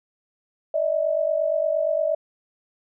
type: tone pair together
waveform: sine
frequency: 591 / 639.6 Hz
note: D5 / D#5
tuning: +11 / +48 cents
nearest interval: minor second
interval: 137 cents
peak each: -23 / -22 dBFS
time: 0.74-2.15 s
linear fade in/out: 5 ms
effects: none